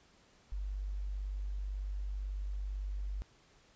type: tone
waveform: sine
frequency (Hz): 49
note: G1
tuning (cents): 0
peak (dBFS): -35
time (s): 0.52-3.22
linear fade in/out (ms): 0
effects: pink hiss -65 dBFS RMS until 3.75 s + resampled to 16000 Hz